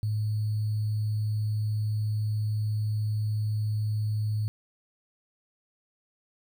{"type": "tone with sample-and-hold", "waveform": "sine", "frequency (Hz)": 106.9, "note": "A2", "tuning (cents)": -49, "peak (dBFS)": -25, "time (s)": [0.03, 4.48], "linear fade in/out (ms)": 0, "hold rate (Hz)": 4410, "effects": []}